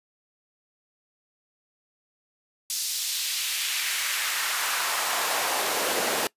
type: noise with high-pass filter sweep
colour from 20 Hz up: pink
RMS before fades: -27 dBFS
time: 2.7-6.27 s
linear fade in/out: 0 ms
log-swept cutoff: 5200 to 370 Hz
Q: 1.3
effects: noise-tail reverb RT60 0.1 s tail -22 dB re dry + resampled to 32000 Hz

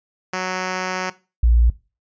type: tone pair in turn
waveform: 5% pulse / sine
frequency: 185 / 58.27 Hz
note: F#3 / A#1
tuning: 0 / 0 cents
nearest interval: octave + minor sixth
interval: 2000 cents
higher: first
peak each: -11 dBFS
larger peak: neither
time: 0.33-1.1 / 1.43-1.7 s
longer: first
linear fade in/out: 5 ms
effects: noise-tail reverb RT60 0.3 s tail -18 dB re dry + resampled to 16000 Hz

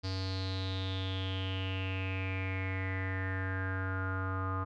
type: tone with low-pass filter sweep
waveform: square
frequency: 94.7 Hz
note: F#2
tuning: 41 cents sharp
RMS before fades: -35 dBFS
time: 0.03-4.65 s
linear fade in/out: 20 ms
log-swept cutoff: 4700 to 1200 Hz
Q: 8.3
effects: none

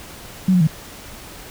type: tone with pitch steps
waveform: sine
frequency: 186.9 / 179.7 / 157.7 Hz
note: F#3 / F3 / D#3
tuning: +18 / +50 / +24 cents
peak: -11 dBFS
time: 0.48-0.672 s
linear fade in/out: 5 ms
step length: 64 ms
effects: pink hiss -38 dBFS RMS until 1.5 s

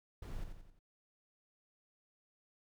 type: noise with echo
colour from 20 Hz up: brown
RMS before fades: -43 dBFS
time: 0.22-0.44 s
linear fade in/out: 5 ms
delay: 88 ms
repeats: 4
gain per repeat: -6 dB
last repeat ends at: 0.792 s
effects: none

